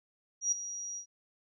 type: tone with ADSR envelope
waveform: sine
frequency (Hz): 5750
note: F8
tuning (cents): +50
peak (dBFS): -24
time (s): 0.41-1.06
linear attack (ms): 110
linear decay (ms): 8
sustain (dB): -13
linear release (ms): 89
effects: none